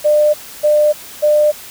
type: tone bursts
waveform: sine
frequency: 599 Hz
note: D5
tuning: 34 cents sharp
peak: -8 dBFS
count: 3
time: 0.04-1.52 s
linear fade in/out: 20 ms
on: 300 ms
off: 290 ms
effects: white hiss -34 dBFS RMS until 1.7 s